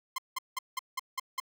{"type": "tone bursts", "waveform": "sawtooth", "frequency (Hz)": 1047, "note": "C6", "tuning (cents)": 1, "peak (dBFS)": -27, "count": 7, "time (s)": [0.16, 1.401], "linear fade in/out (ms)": 5, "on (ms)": 23, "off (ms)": 180, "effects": []}